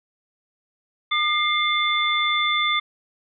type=tone cluster; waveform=sine; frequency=1210 / 2109 / 3518 Hz; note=D#6 / C7 / A7; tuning=-49 / +13 / -1 cents; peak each=-23 dBFS; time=1.11-2.8 s; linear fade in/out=10 ms; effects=none